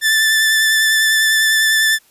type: tone with vibrato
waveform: sawtooth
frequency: 1760 Hz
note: A6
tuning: in tune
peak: -8 dBFS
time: 0.01-1.99 s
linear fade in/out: 50 ms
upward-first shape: triangle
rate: 10 Hz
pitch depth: 20 cents each way
effects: white hiss -53 dBFS RMS until 2.1 s + resampled to 32000 Hz